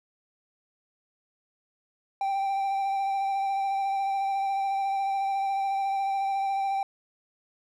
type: tone with vibrato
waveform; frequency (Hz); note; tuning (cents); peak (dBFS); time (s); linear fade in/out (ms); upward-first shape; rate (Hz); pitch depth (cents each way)
triangle; 784; G5; 0; -23; 2.21-6.83; 2; sine; 14; 18
effects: none